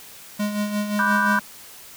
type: tone with tremolo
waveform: square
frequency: 207.7 Hz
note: G#3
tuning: in tune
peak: -21 dBFS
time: 0.39-1.4 s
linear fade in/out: 10 ms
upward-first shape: sine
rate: 5.7 Hz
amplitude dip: 55%
type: chord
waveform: sine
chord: G major seventh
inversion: first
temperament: equal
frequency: 987.8 / 1174.7 / 1480 / 1568 Hz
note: B5 / D6 / F#6 / G6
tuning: 0 / 0 / 0 / 0 cents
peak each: -22 / -28 / -24 / -22 dBFS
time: 0.99-1.39 s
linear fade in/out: 2 ms
effects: white hiss -43 dBFS RMS until 1.96 s